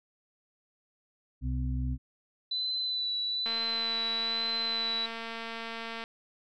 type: harmonic tone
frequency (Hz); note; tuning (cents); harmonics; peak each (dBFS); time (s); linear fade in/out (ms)
63.6; C2; -48; 1 / 2 / 4; -30 / -34 / -38; 1.41-1.98; 50
type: tone with vibrato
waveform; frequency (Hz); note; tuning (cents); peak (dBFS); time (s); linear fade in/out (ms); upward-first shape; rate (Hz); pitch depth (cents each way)
sine; 3990; B7; +17; -29; 2.51-5.06; 5; sine; 1.1; 23
type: click train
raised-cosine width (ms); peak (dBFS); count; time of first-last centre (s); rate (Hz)
0.3; -23; 589; 3.46-6.039; 228
effects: none